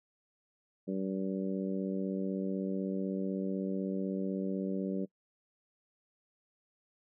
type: harmonic tone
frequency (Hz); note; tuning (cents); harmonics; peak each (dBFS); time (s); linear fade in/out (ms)
96; G2; -36; 2 / 3 / 4 / 5 / 6; -34 / -38 / -40 / -42 / -44; 0.87-5.06; 20
effects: noise-tail reverb RT60 0.1 s tail -24 dB re dry